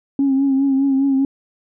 sine tone with vibrato, 272.2 Hz, C#4, 31 cents flat, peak -12 dBFS, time 0.19-1.25 s, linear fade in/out 2 ms, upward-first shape triangle, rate 4.9 Hz, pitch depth 48 cents each way, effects tanh soft clip ceiling -9 dBFS

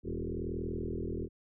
sine tone with frequency modulation, 220 Hz, A3, in tune, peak -33 dBFS, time 0.03-1.29 s, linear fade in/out 50 ms, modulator 41 Hz, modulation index 4.9, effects none

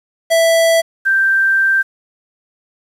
square / sine tone pair in turn, 660 / 1569.8 Hz, E5 / G6, +2 / +2 cents, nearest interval octave + minor third, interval 1500 cents, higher second, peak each -10 dBFS, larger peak neither, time 0.3-0.82 / 1.05-1.83 s, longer second, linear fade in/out 20 ms, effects resampled to 32000 Hz + 7-bit

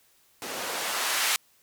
blue noise with band-pass filter sweep, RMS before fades -29 dBFS, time 0.42-1.36 s, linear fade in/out 0 ms, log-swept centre 280 to 1500 Hz, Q 0.74, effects white hiss -63 dBFS RMS until 1.62 s

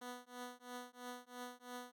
10% pulse tone with tremolo, 246.9 Hz, B3, in tune, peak -36 dBFS, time 0.01-1.92 s, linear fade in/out 10 ms, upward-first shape triangle, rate 3 Hz, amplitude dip 100%, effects none

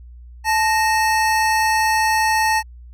square tone pair together, 875 / 1854.1 Hz, A5 / A#6, -10 / -10 cents, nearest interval octave + minor second, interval 1300 cents, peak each -17 / -21 dBFS, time 0.44-2.63 s, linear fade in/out 50 ms, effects added 60 Hz sine -37 dBFS peak until 2.93 s + low-pass 12000 Hz 12 dB/octave

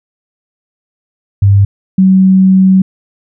sine tone pair in turn, 99.6 / 189.11 Hz, G2 / F#3, +28 / +38 cents, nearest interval major seventh, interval 1110 cents, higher second, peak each -3 dBFS, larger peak neither, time 1.42-1.65 / 1.98-2.82 s, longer second, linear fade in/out 5 ms, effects none

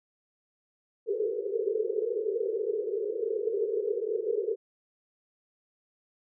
white band-pass noise, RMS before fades -30 dBFS, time 1.06-4.56 s, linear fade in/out 50 ms, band 390 to 470 Hz, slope 96 dB/octave, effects none

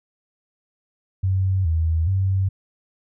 sine tone with pitch steps, 94.8 / 81 / 95.7 Hz, F#2 / E2 / G2, +43 / -30 / -41 cents, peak -17 dBFS, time 1.23-2.49 s, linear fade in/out 10 ms, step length 420 ms, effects none

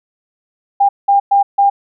sine tone bursts at uneven times, 800 Hz, G5, 35 cents sharp, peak -7 dBFS, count 4, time 0.8-0.89 / 1.08-1.2 / 1.31-1.43 / 1.58-1.7 s, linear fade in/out 10 ms, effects none

